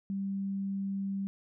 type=tone; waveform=sine; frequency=196 Hz; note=G3; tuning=in tune; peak=-31 dBFS; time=0.1-1.27 s; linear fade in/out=0 ms; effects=none